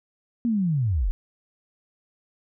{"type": "linear sweep", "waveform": "sine", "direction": "down", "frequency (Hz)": [242.5, 33], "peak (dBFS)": -20, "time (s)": [0.45, 1.11], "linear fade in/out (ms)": 0, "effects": []}